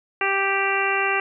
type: harmonic tone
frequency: 392 Hz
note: G4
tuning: in tune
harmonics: 1 / 2 / 3 / 4 / 5 / 6 / 7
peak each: -27 / -27 / -27 / -27 / -27 / -27 / -27 dBFS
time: 0.21-1.2 s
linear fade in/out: 2 ms
effects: none